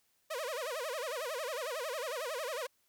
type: tone with vibrato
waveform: sawtooth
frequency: 554.4 Hz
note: C#5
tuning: in tune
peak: -32 dBFS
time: 0.3-2.67 s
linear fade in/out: 10 ms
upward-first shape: sine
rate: 11 Hz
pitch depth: 270 cents each way
effects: white hiss -74 dBFS RMS until 2.88 s